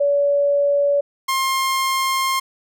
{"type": "tone pair in turn", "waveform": ["sine", "sawtooth"], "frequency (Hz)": [570, 1063], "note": ["C#5", "C6"], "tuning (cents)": [48, 27], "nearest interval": "major seventh", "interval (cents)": 1079, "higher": "second", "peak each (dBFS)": [-14, -14], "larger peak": "neither", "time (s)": [[0, 1.01], [1.28, 2.4]], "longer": "second", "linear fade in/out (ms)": 10, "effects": []}